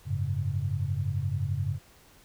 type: chord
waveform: sine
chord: F# suspended second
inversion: none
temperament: just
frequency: 92.5 / 104.06 / 138.75 Hz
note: F#2 / G#2 / C#3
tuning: 0 / +4 / +2 cents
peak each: -31 dBFS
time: 0.05-1.79 s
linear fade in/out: 50 ms
effects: pink hiss -57 dBFS RMS until 2.24 s